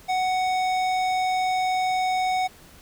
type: tone with hard clipping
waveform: triangle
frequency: 743 Hz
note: F#5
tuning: 7 cents sharp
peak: -23 dBFS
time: 0.08-2.48 s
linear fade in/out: 20 ms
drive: 18 dB
effects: pink hiss -50 dBFS RMS until 2.81 s